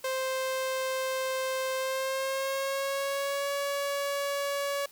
sawtooth tone with pitch glide, 523.3 to 564.1 Hz, C5 to C#5, 0 to +30 cents, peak -25 dBFS, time 0.04-4.86 s, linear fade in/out 5 ms, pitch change +130 cents, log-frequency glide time 1.77-3.5 s, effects white hiss -55 dBFS RMS until 4.91 s

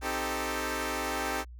10% pulse chord, A half-diminished seventh, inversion first, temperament equal, 261.6 / 311.1 / 392 / 440 Hz, C4 / Eb4 / G4 / A4, 0 / 0 / 0 / 0 cents, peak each -28 dBFS, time 0.01-1.45 s, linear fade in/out 50 ms, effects added 60 Hz sine -43 dBFS peak until 1.59 s

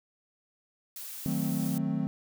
blue noise, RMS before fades -41 dBFS, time 0.96-1.78 s, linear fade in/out 2 ms
triangle chord, D# diminished seventh, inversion none, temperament equal, 155.56 / 185 / 220 / 261.6 Hz, D#3 / F#3 / A3 / C4, 0 / 0 / 0 / 0 cents, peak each -31 dBFS, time 1.26-2.07 s, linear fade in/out 0 ms
effects none

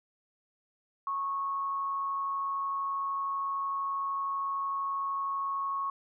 sine tone with amplitude modulation, 1100 Hz, C#6, 14 cents flat, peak -28 dBFS, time 1.07-5.9 s, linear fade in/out 2 ms, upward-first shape sine, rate 171 Hz, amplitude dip 35%, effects none

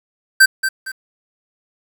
square tone with echo, 1558 Hz, G6, 11 cents flat, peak -6 dBFS, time 0.4-0.46 s, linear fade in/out 10 ms, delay 230 ms, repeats 2, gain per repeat -10 dB, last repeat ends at 0.92 s, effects 7-bit

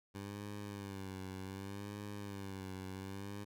15% pulse tone with vibrato, 98.5 Hz, G2, 9 cents sharp, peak -37 dBFS, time 0.14-3.45 s, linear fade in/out 20 ms, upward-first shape sine, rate 0.66 Hz, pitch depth 75 cents each way, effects none

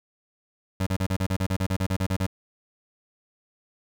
25% pulse tone bursts, 94.1 Hz, F#2, 30 cents sharp, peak -19 dBFS, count 15, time 0.8-2.266 s, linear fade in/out 5 ms, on 66 ms, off 34 ms, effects none

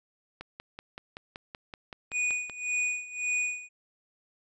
click train, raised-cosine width 0.3 ms, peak -24 dBFS, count 12, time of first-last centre 0.41-2.497 s, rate 5.27 Hz
square tone with tremolo, 2469 Hz, D#7, 14 cents flat, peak -26 dBFS, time 2.11-3.69 s, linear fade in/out 50 ms, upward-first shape sine, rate 1.8 Hz, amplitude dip 85%
effects resampled to 24000 Hz

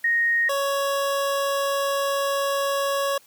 sine / 25% pulse tone pair in turn, 1864.7 / 556.6 Hz, A#6 / C#5, 0 / +7 cents, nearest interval octave + major sixth, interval 2093 cents, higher first, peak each -18 dBFS, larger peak neither, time 0.04-0.49 / 0.49-3.18 s, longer second, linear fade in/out 5 ms, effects white hiss -55 dBFS RMS until 3.26 s + high-pass 100 Hz 12 dB/octave

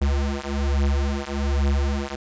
square beating tone pair, 69.3 / 70.5 Hz, C#2 / C#2, 0 / +30 cents, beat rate 1.2 Hz, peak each -24 dBFS, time 0.01-2.16 s, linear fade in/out 10 ms, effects resampled to 16000 Hz

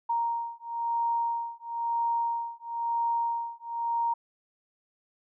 sine beating tone pair, 932.3 / 933.3 Hz, A#5 / A#5, 0 / +2 cents, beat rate 1 Hz, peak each -30 dBFS, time 0.09-4.14 s, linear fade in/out 10 ms, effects none

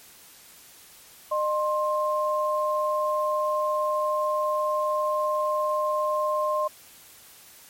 sine tone pair together, 609.1 / 1057 Hz, D#5 / C6, -37 / +17 cents, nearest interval minor seventh, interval 954 cents, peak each -25 dBFS, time 1.31-6.68 s, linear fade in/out 10 ms, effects white hiss -50 dBFS RMS until 7.69 s + MP3 64 kbps

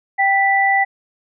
sine tone pair together, 784 / 1974.1 Hz, G5 / B6, 0 / -1 cents, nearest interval octave + major third, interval 1599 cents, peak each -15 dBFS, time 0.18-0.85 s, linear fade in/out 20 ms, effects none

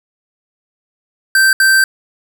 square tone bursts at uneven times, 1560 Hz, G6, 9 cents flat, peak -8 dBFS, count 2, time 1.35-1.53 / 1.6-1.84 s, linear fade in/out 2 ms, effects none

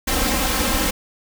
pink noise with comb filter, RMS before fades -20 dBFS, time 0.07-0.91 s, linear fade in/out 10 ms, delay 3.8 ms, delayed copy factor +0.9, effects none

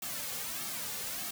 white noise with flanger, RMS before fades -38 dBFS, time 0.02-1.31 s, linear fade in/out 5 ms, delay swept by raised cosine 2 to 3.1 ms, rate 1.6 Hz, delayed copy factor -0.8, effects none

